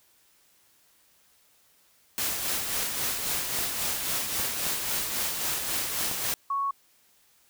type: noise with tremolo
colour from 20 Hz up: white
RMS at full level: -28 dBFS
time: 2.18-6.34 s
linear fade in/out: 0 ms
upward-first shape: sine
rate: 3.7 Hz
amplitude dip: 40%
type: clicks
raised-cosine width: 1 ms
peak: -22 dBFS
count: 4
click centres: 3.589 / 4.398 / 4.667 / 6.114 s
type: tone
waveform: sine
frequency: 1108.7 Hz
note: C#6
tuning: in tune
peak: -25 dBFS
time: 6.5-6.71 s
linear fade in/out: 5 ms
effects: white hiss -63 dBFS RMS until 7.49 s